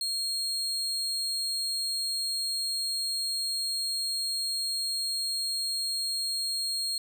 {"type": "tone", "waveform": "35% pulse", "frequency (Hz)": 4250, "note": "C8", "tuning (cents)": 26, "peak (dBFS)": -27, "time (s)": [0.01, 6.98], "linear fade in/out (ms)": 2, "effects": []}